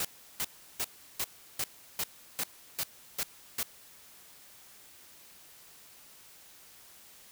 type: noise bursts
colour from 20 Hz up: white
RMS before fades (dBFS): -32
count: 10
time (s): 0-3.63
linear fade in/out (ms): 2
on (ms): 48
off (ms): 350
effects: white hiss -55 dBFS RMS until 7.31 s